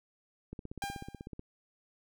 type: click train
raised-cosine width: 3 ms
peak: -29 dBFS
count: 15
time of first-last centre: 0.53-1.394 s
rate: 16.2 Hz
type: tone with exponential decay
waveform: sawtooth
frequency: 800 Hz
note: G5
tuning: 35 cents sharp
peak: -29 dBFS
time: 0.82-1.27 s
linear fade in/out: 2 ms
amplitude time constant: 97 ms
effects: none